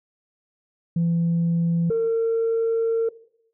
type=tone pair in turn; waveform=sine; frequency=168.6 / 455.3 Hz; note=E3 / A#4; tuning=+39 / -41 cents; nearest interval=octave + perfect fourth; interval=1720 cents; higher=second; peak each=-17 dBFS; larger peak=neither; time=0.96-1.9 / 1.9-3.09 s; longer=second; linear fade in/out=5 ms; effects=noise-tail reverb RT60 0.7 s tail -19 dB re dry + tanh soft clip ceiling -16 dBFS